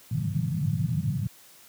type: band-pass noise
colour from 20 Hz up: white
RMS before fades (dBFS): -27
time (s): 0.11-1.27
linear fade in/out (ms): 5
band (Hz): 100 to 170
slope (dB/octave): 48
effects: white hiss -53 dBFS RMS until 1.68 s + high-pass 60 Hz 12 dB/octave